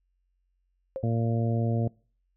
sine tone with exponential decay, 532 Hz, C5, 29 cents sharp, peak -26 dBFS, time 0.96-1.09 s, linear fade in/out 0 ms, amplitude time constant 28 ms
harmonic tone, 115.2 Hz, A#2, 20 cents flat, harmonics 1 / 2 / 3 / 4 / 5 / 6, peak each -25 / -30 / -37 / -36 / -37 / -39 dBFS, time 1.03-1.88 s, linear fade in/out 5 ms
effects noise-tail reverb RT60 0.4 s tail -24 dB re dry + added 45 Hz sine -70 dBFS peak until 2.36 s

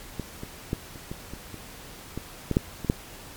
clicks, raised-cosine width 3 ms, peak -17 / -22 / -13 / -29 / -20 / -24 / -27 / -18 / -12 / -6 / -20 / -7 dBFS, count 12, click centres 0.197 / 0.434 / 0.731 / 0.958 / 1.115 / 1.336 / 1.543 / 2.176 / 2.513 / 2.569 / 2.847 / 2.899 s, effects pink hiss -44 dBFS RMS until 3.36 s + MP3 96 kbps

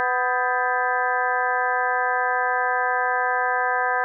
harmonic tone with a mistuned harmonic, 249.7 Hz, B3, 19 cents sharp, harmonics 2 / 3 / 4 / 5 / 6 / 7 / 8, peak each -29 / -25 / -26 / -29 / -25 / -29 / -37 dBFS, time 0-4.04 s, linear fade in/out 0 ms, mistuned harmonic 6, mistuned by +94 cents, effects none

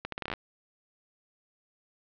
accelerating click train, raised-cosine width 0.3 ms, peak -17 dBFS, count 10, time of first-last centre 0.05-0.337 s, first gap 73 ms, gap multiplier 0.77, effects low-pass 4000 Hz 12 dB/octave

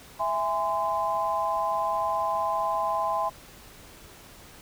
sine chord, E augmented, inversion none, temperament just, 659.3 / 824.1 / 1030.1 Hz, E5 / G#5 / B#5, 0 / -14 / -27 cents, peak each -30 / -29 / -27 dBFS, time 0.19-3.3 s, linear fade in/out 20 ms, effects pink hiss -49 dBFS RMS until 4.61 s

